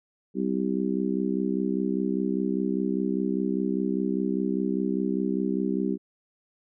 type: harmonic tone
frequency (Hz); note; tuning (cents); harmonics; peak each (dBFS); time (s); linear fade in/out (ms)
65; C2; -11; 3 / 4 / 5 / 6; -28 / -29 / -30 / -31; 0.34-5.98; 50
effects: none